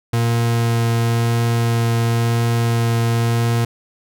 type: tone with vibrato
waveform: 40% pulse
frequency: 116.54 Hz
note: A#2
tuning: in tune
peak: -14 dBFS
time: 0.13-3.65 s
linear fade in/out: 5 ms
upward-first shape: triangle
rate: 0.96 Hz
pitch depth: 9 cents each way
effects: none